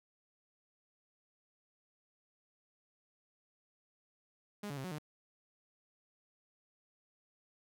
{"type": "tone with pitch steps", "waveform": "sawtooth", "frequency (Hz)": [206, 142.5, 133.2, 183.8, 151.3], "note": ["G#3", "C#3", "C3", "F#3", "D#3"], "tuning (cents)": [-14, 48, 31, -11, -48], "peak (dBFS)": -36, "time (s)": [4.63, 4.985], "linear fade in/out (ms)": 5, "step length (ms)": 71, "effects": []}